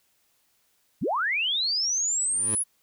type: linear sweep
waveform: sine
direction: up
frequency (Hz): 93 to 10548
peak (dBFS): -23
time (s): 1.01-2.64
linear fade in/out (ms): 20
type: tone with exponential growth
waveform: 15% pulse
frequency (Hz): 107.1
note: A2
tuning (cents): -46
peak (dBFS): -23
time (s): 2.22-2.55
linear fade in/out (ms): 5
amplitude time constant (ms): 71
effects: white hiss -68 dBFS RMS until 2.82 s